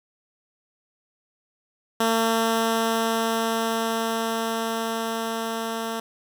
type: tone with level ramp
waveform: 10% pulse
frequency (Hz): 226.3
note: A3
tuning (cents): +49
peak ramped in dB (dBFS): -11 to -19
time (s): 2-6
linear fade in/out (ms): 5
effects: none